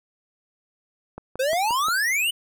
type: click train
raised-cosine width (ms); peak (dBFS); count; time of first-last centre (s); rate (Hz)
1; -21; 5; 1.18-1.884; 5.68
type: exponential sweep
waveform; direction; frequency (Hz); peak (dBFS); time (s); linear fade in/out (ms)
square; up; 500 to 3033; -21; 1.39-2.31; 10
effects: none